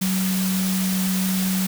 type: tone in noise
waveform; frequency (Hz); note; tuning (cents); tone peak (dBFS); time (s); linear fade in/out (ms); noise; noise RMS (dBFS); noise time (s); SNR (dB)
sine; 188; F#3; +28; -20; 0.01-1.67; 10; white; -28; 0.01-1.67; +5
effects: none